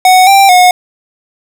square tone with pitch steps, 741 / 786 / 726 Hz, F#5 / G5 / F#5, +2 / +4 / -33 cents, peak -3 dBFS, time 0.05-0.71 s, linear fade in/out 2 ms, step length 220 ms, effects none

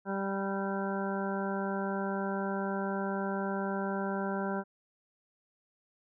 harmonic tone with a mistuned harmonic, 196 Hz, G3, in tune, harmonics 1 / 2 / 3 / 4 / 5 / 7 / 8, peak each -34 / -37 / -39 / -40 / -41 / -42 / -43 dBFS, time 0.05-4.64 s, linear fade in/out 50 ms, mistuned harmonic 8, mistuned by -20 cents, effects none

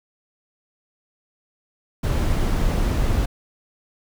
brown noise, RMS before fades -20 dBFS, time 2.03-3.26 s, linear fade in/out 10 ms, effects none

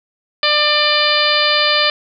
harmonic tone, 596 Hz, D5, 25 cents sharp, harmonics 1 / 2 / 3 / 4 / 5 / 6 / 7 / 8, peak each -20 / -20 / -20 / -20 / -20 / -20 / -20 / -20 dBFS, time 0.43-1.9 s, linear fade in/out 2 ms, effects none

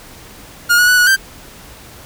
45% pulse tone with pitch steps, 1424 / 1459 / 1481 / 1463 / 1568 Hz, F6 / F#6 / F#6 / F#6 / G6, +33 / -25 / +1 / -20 / 0 cents, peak -8 dBFS, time 0.69-1.165 s, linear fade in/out 20 ms, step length 95 ms, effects pink hiss -38 dBFS RMS until 2.05 s

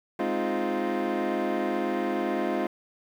25% pulse chord, F minor seventh, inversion first, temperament equal, 207.7 / 261.6 / 311.1 / 349.2 Hz, Ab3 / C4 / Eb4 / F4, 0 / 0 / 0 / 0 cents, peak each -29 / -28 / -29 / -25 dBFS, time 0.19-2.67 s, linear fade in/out 5 ms, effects low-pass 2000 Hz 12 dB/octave + 9-bit

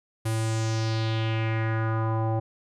square tone with low-pass filter sweep, 111.6 Hz, A2, 25 cents sharp, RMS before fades -26 dBFS, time 0.25-2.4 s, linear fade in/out 10 ms, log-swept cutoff 11000 to 730 Hz, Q 2.8, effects none

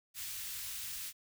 white band-stop noise, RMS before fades -42 dBFS, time 0.14-1.13 s, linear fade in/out 50 ms, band 110 to 1900 Hz, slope 12 dB/octave, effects none

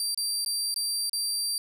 25% pulse tone with dropouts, 4699 Hz, D8, in tune, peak -22 dBFS, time 0-1.58 s, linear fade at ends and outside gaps 1 ms, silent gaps 0.146-0.175 / 0.448-0.461 / 0.742-0.761 / 1.096-1.131 s, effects 9-bit

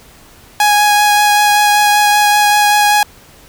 sawtooth tone with vibrato, 830.6 Hz, G#5, in tune, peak -4 dBFS, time 0.6-3.03 s, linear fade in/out 2 ms, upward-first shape sine, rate 5.2 Hz, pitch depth 10 cents each way, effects pink hiss -42 dBFS RMS until 3.48 s

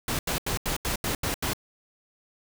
pink noise bursts, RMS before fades -28 dBFS, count 8, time 0.08-1.534 s, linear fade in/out 2 ms, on 110 ms, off 82 ms, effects none

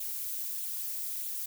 violet noise with flanger, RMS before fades -36 dBFS, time 0-1.46 s, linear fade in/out 5 ms, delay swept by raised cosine 0.27 to 4.27 ms, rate 1.6 Hz, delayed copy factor +0.5, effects none

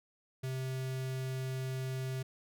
square tone with notch filter, 130.81 Hz, C3, in tune, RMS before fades -37 dBFS, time 0.43-2.23 s, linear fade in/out 10 ms, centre 1000 Hz, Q 1.9, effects none

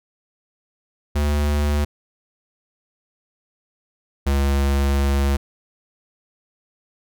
square tone pair in turn, 73.4 / 69.56 Hz, D2 / C#2, 0 / +7 cents, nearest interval minor second, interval 93 cents, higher first, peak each -18 / -17 dBFS, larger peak second, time 1.15-1.85 / 4.26-5.37 s, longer second, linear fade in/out 10 ms, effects none

